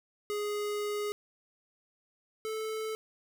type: tone pair in turn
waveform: square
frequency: 415.3 / 437.5 Hz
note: G#4 / A4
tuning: 0 / -10 cents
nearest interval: minor second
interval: 90 cents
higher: second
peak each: -32 / -34 dBFS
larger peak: first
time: 0.3-1.12 / 2.45-2.95 s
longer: first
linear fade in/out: 0 ms
effects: none